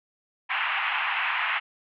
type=band-pass noise; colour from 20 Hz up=white; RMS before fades=-27 dBFS; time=0.49-1.6 s; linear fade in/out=20 ms; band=800 to 2800 Hz; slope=48 dB/octave; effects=none